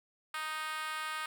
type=tone with high-pass filter; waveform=5% pulse; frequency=311.1 Hz; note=D#4; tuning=in tune; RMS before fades=-38 dBFS; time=0.34-1.26 s; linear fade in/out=2 ms; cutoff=1200 Hz; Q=2.9; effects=none